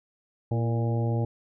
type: harmonic tone with a mistuned harmonic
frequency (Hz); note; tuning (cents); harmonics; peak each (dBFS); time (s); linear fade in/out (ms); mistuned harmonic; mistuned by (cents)
116.54; A#2; 0; 1 / 2 / 3 / 4 / 5 / 6 / 7; -24 / -34 / -35 / -36 / -38 / -44 / -39; 0.51-1.25; 5; 3; -44
effects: none